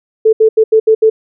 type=tone bursts at uneven times; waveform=sine; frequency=440 Hz; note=A4; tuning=in tune; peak=-4 dBFS; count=6; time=0.25-0.33 / 0.4-0.49 / 0.57-0.64 / 0.72-0.8 / 0.87-0.95 / 1.02-1.1 s; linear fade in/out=10 ms; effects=none